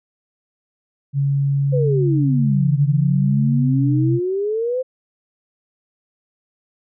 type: tone with pitch glide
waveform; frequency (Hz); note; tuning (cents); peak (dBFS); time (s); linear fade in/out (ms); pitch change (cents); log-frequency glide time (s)
sine; 139.6 to 129.5; C#3 to C3; +13 to -17; -15; 1.13-4.2; 50; -130; 3.54-3.97
type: exponential two-way sweep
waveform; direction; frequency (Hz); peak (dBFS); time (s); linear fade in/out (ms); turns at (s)
sine; down then up; 523.3 to 146.83 to 523.3; -18; 1.72-4.83; 20; 2.8
effects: none